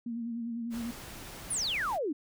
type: tone with vibrato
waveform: sine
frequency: 233.1 Hz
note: A#3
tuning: in tune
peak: -33 dBFS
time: 0.06-0.91 s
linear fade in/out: 5 ms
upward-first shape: sine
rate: 10 Hz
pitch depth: 42 cents each way
type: noise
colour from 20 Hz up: pink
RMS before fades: -45 dBFS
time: 0.7-1.99 s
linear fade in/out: 50 ms
type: exponential sweep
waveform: sine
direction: down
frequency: 10860 to 266.9 Hz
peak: -29 dBFS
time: 1.5-2.13 s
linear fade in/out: 10 ms
effects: none